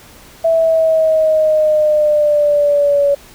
sine exponential sweep, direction down, 659 to 565 Hz, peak -9 dBFS, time 0.44-3.15 s, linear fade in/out 10 ms, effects pink hiss -41 dBFS RMS until 3.34 s

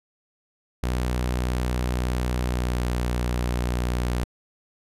sawtooth tone with pitch glide, 61.74 to 60.78 Hz, B1 to B1, 0 to -27 cents, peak -19 dBFS, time 0.83-4.24 s, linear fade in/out 0 ms, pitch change -27 cents, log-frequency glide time 2.43-2.83 s, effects resampled to 32000 Hz

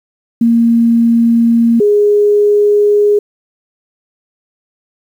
sine tone pair in turn, 232.2 / 413.7 Hz, A#3 / G#4, -7 / -7 cents, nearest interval minor seventh, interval 1000 cents, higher second, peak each -6 dBFS, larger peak neither, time 0.41-1.8 / 1.8-3.19 s, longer neither, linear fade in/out 5 ms, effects 7-bit

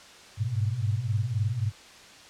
sine tone cluster, 100.3 / 104.1 / 123.2 Hz, G2 / G#2 / B2, +40 / +5 / -4 cents, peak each -31 / -28 / -29 dBFS, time 0.37-1.72 s, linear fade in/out 50 ms, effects white hiss -49 dBFS RMS until 2.29 s + low-pass 6000 Hz 12 dB/octave

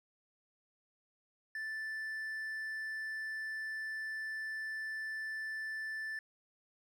triangle tone, 1760 Hz, A6, in tune, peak -36 dBFS, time 1.55-6.19 s, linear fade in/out 2 ms, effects none

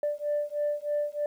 sine beating tone pair, 587.3 / 590.5 Hz, D5 / D5, 0 / +9 cents, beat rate 3.2 Hz, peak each -29 dBFS, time 0.03-1.26 s, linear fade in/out 2 ms, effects tanh soft clip ceiling -21 dBFS + 10-bit

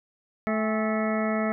harmonic tone with a mistuned harmonic, 218 Hz, A3, 16 cents flat, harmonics 1 / 2 / 3 / 4 / 5 / 6 / 8 / 9 / 10, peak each -26 / -33 / -29 / -39 / -42 / -33 / -39 / -38 / -38 dBFS, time 0.47-1.52 s, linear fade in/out 0 ms, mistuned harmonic 4, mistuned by -98 cents, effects none

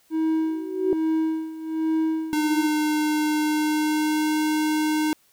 triangle tone with tremolo, 318.9 Hz, D#4, 43 cents sharp, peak -17 dBFS, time 0.1-2.68 s, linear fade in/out 50 ms, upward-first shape sine, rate 1.2 Hz, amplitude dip 80%
sine tone with exponential growth, 375.7 Hz, F#4, 26 cents sharp, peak -16 dBFS, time 0.28-0.93 s, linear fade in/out 1 ms, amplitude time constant 140 ms
square tone with pitch glide, 304.1 to 307.6 Hz, D#4 to D#4, -40 to -20 cents, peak -21 dBFS, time 2.33-5.13 s, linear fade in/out 0 ms, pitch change +20 cents, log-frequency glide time 3.39-4.39 s
effects white hiss -61 dBFS RMS until 5.32 s

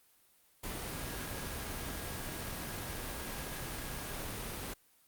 sine tone in noise, 1643 Hz, G#6, 19 cents flat, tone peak -51 dBFS, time 0.87-4.13 s, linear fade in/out 10 ms, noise pink, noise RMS -40 dBFS, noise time 0.63-4.74 s, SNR -14 dB, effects white hiss -67 dBFS RMS until 5.07 s + Opus 32 kbps

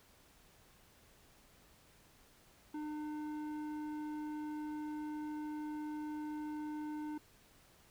square tone with low-pass filter, 302.3 Hz, D#4, 50 cents flat, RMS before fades -42 dBFS, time 2.74-7.18 s, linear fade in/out 5 ms, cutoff 1100 Hz, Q 0.83, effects pink hiss -65 dBFS RMS until 7.9 s

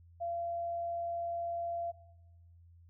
sine tone, 684 Hz, F5, 36 cents flat, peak -34 dBFS, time 0.2-1.92 s, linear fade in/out 20 ms, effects noise-tail reverb RT60 0.9 s tail -17 dB re dry + added 85 Hz sine -56 dBFS peak until 2.89 s

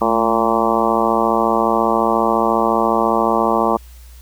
harmonic tone with a mistuned harmonic, 114.4 Hz, A#2, 32 cents flat, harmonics 2 / 3 / 4 / 5 / 6 / 7 / 8 / 9 / 10, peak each -22 / -22 / -22 / -22 / -22 / -22 / -22 / -22 / -22 dBFS, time 0.01-3.77 s, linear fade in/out 5 ms, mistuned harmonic 2, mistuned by -64 cents, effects added 60 Hz sine -37 dBFS peak until 4.21 s + white hiss -49 dBFS RMS until 4.21 s

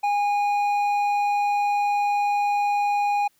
sine tone with hard clipping, 819 Hz, G#5, 24 cents flat, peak -21 dBFS, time 0.03-3.28 s, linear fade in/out 10 ms, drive 6 dB, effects white hiss -65 dBFS RMS until 3.39 s

